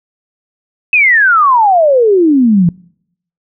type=exponential sweep; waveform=sine; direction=down; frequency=2602 to 164.81 Hz; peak=-5 dBFS; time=0.93-2.69 s; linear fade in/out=2 ms; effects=noise-tail reverb RT60 0.7 s tail -25 dB re dry